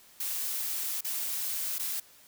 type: noise with dropouts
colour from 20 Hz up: blue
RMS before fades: -33 dBFS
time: 0.2-2 s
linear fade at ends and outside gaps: 5 ms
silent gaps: 1.009-1.045 / 1.784-1.794 s
effects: white hiss -57 dBFS RMS until 2.27 s